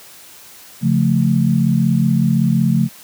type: chord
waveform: sine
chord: Db augmented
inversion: none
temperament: equal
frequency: 138.59 / 174.61 / 220 Hz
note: Db3 / F3 / A3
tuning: 0 / 0 / 0 cents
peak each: -16 dBFS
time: 0.81-2.89 s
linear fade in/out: 50 ms
effects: white hiss -41 dBFS RMS until 3.03 s + high-pass 80 Hz 12 dB/octave